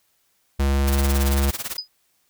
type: tone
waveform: square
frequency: 69 Hz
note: C#2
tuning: 7 cents flat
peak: -18 dBFS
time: 0.59-1.51 s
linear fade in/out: 10 ms
type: noise with tremolo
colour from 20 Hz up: white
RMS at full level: -27 dBFS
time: 0.87-1.77 s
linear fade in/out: 10 ms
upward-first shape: sine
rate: 18 Hz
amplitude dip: 90%
type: tone with exponential decay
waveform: sine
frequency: 4978 Hz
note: D#8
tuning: in tune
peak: -21 dBFS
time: 1.78-1.88 s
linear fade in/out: 5 ms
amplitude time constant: 21 ms
effects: white hiss -66 dBFS RMS until 2.29 s